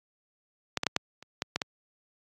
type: clicks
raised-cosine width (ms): 0.2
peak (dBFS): -9 / -10 / -7 / -6 / -28 / -11 / -10 / -12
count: 8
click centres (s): 0.773 / 0.834 / 0.867 / 0.964 / 1.226 / 1.421 / 1.56 / 1.618
effects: high-pass 100 Hz 12 dB/octave + AAC 48 kbps